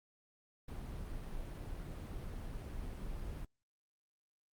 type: noise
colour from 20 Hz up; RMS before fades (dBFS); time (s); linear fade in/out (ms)
brown; -43; 0.68-3.45; 5
effects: Opus 32 kbps